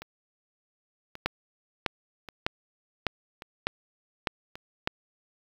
two click trains, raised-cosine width 0.3 ms, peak -24 / -9 dBFS, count 5 / 7, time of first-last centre 0.02-4.555 / 1.26-4.874 s, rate 0.882 / 1.66 Hz, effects 7-bit

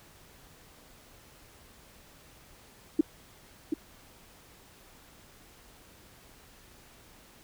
sine tone with echo, 311.1 Hz, D#4, in tune, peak -17 dBFS, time 2.99-3.01 s, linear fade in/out 5 ms, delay 730 ms, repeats 1, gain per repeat -7 dB, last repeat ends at 3.74 s, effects pink hiss -56 dBFS RMS until 7.43 s

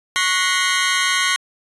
30% pulse tone cluster, 1103 / 1469 / 1885 / 2062 / 3187 Hz, C#6 / F#6 / A#6 / C7 / G7, -9 / -13 / +19 / -26 / +28 cents, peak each -20 dBFS, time 0.16-1.36 s, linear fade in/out 0 ms, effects resampled to 24000 Hz

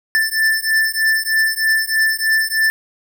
square beating tone pair, 1765 / 1768.2 Hz, A6 / A6, +5 / +8 cents, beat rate 3.2 Hz, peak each -18 dBFS, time 0.15-2.7 s, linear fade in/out 0 ms, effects 9-bit

